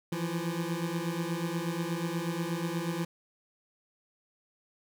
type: beating tone pair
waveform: 25% pulse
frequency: 164.9 / 173.2 Hz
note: E3 / F3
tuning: +1 / -14 cents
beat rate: 8.3 Hz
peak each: -30 dBFS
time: 0.12-3.05 s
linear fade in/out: 5 ms
effects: none